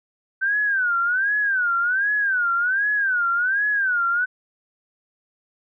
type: tone with vibrato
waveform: sine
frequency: 1526 Hz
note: G6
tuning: 47 cents flat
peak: -18 dBFS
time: 0.41-4.26 s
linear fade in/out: 20 ms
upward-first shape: sine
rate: 1.3 Hz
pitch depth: 180 cents each way
effects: none